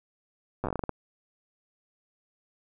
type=slowing click train; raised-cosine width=1 ms; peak=-16 dBFS; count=11; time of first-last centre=0.64-0.893 s; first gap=8 ms; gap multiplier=1.24; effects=none

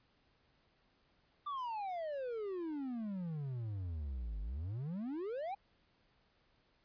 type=exponential two-way sweep; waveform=triangle; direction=down then up; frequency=1198 to 49.09 to 826 Hz; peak=-36 dBFS; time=1.46-5.55 s; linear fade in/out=10 ms; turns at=4.41 s; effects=pink hiss -73 dBFS RMS until 6.84 s + resampled to 11025 Hz

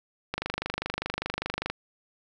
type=click train; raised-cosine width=0.3 ms; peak=-13 dBFS; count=35; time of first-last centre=0.34-1.7 s; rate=25 Hz; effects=none

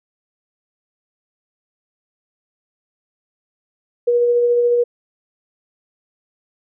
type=tone with tremolo; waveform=sine; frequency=480.4 Hz; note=B4; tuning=48 cents flat; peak=-11 dBFS; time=4.07-4.84 s; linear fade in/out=10 ms; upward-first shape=sine; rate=14 Hz; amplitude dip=25%; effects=none

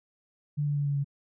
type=tone with pitch steps; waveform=sine; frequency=146.83 / 145.31 / 143.81 / 142.32 / 140.85 Hz; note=D3 / D3 / D3 / C#3 / C#3; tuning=0 / -18 / -36 / +46 / +28 cents; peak=-25 dBFS; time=0.57-1.045 s; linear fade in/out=20 ms; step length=95 ms; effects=none

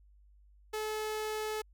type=tone; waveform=sawtooth; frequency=430.8 Hz; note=A4; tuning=37 cents flat; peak=-30 dBFS; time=0.73-1.62 s; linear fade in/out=10 ms; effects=added 50 Hz sine -58 dBFS peak until 1.73 s

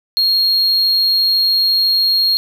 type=tone; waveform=triangle; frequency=4262 Hz; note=C8; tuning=31 cents sharp; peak=-10 dBFS; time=0.17-2.37 s; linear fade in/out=0 ms; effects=none

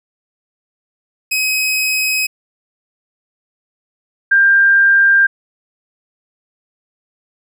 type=tone pair in turn; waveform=sawtooth / sine; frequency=2536 / 1592.3 Hz; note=D#7 / G6; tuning=+32 / +27 cents; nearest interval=minor sixth; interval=805 cents; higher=first; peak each=-11 / -7 dBFS; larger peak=second; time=1.31-2.27 / 4.31-5.27 s; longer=neither; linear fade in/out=10 ms; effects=none

